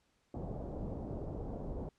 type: low-pass noise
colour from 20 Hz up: pink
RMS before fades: -41 dBFS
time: 0.34-1.89 s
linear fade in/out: 2 ms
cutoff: 690 Hz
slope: 24 dB/octave
effects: pink hiss -75 dBFS RMS until 1.98 s + low-pass 8000 Hz 12 dB/octave

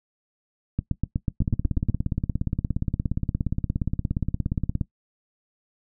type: two click trains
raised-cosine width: 5 ms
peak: -12 / -11 dBFS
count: 59 / 10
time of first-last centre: 1.42-4.812 / 0.79-1.897 s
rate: 17.1 / 8.13 Hz
effects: noise-tail reverb RT60 0.1 s tail -18 dB re dry

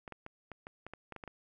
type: clicks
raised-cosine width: 0.5 ms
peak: -29 dBFS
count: 11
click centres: 0.078 / 0.123 / 0.264 / 0.517 / 0.669 / 0.866 / 0.936 / 1.123 / 1.163 / 1.238 / 1.277 s
effects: none

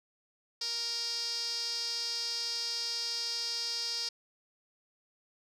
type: tone with band-pass filter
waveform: sawtooth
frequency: 466.2 Hz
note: A#4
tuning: in tune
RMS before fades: -35 dBFS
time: 0.61-4.09 s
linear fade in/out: 5 ms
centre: 4900 Hz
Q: 9.3
effects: none

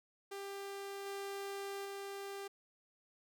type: tone with level steps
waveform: sawtooth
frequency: 396.4 Hz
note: G4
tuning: 19 cents sharp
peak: -39 / -37 / -39 dBFS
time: 0.31-2.48 s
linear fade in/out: 10 ms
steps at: 1.06 / 1.85 s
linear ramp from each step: 2 ms
effects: none

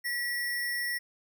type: tone with sample-and-hold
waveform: sine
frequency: 1934 Hz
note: B6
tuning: 37 cents flat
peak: -29 dBFS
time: 0.04-0.99 s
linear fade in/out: 20 ms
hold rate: 7350 Hz
effects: none

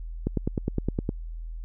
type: click train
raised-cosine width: 3 ms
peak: -12 dBFS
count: 9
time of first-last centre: 0.27-1.091 s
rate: 9.74 Hz
effects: added 41 Hz sine -33 dBFS peak until 1.64 s

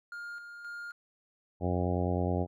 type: tone with tremolo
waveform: triangle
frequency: 1412 Hz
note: F6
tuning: 19 cents sharp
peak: -37 dBFS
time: 0.12-0.92 s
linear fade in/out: 2 ms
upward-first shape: square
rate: 1.9 Hz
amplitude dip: 45%
type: harmonic tone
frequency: 89.5 Hz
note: F2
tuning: 43 cents sharp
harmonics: 1 / 2 / 3 / 4 / 5 / 6 / 7 / 8 / 9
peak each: -31 / -34 / -36 / -37 / -38 / -39 / -39 / -40 / -41 dBFS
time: 1.6-2.47 s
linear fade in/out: 50 ms
effects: none

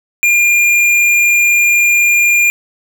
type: tone with hard clipping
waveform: triangle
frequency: 2406 Hz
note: D7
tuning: 41 cents sharp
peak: -9 dBFS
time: 0.23-2.5 s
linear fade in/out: 0 ms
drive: 16 dB
effects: none

